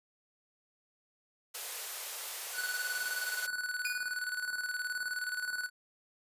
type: high-pass noise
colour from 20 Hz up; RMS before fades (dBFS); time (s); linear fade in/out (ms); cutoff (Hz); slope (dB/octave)
white; -40; 1.54-3.47; 10; 420; 48
type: tone with tremolo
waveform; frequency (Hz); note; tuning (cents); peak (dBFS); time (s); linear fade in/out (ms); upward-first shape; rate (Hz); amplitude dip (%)
square; 1483; F#6; +4; -33; 2.53-5.7; 50; square; 19; 55
type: tone with exponential decay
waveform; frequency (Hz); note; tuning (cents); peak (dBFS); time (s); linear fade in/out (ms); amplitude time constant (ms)
sawtooth; 2454; D#7; -25; -29; 3.85-4.25; 1; 85
effects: resampled to 32000 Hz